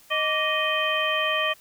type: harmonic tone with a mistuned harmonic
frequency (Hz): 622.3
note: D#5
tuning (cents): 0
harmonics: 1 / 2 / 3 / 4 / 5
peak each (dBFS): -28 / -28 / -28 / -28 / -28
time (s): 0.1-1.54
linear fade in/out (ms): 20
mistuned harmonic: 2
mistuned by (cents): -120
effects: white hiss -54 dBFS RMS until 1.6 s